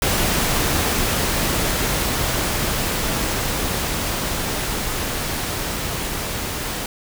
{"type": "noise with level ramp", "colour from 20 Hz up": "pink", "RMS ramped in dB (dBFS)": [-19, -26], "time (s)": [0.02, 6.86], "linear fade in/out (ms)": 2, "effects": []}